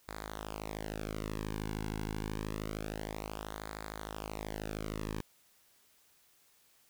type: tone with flanger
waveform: sawtooth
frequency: 53 Hz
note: G#1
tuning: 36 cents sharp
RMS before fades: -40 dBFS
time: 0.08-5.21 s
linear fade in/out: 5 ms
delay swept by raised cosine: 0.34 to 1.64 ms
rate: 0.27 Hz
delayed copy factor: -0.85
effects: white hiss -67 dBFS RMS until 6.89 s